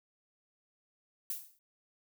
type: noise with exponential decay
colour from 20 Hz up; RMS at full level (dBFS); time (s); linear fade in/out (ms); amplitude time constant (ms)
violet; -34; 1.3-1.59; 2; 62
effects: none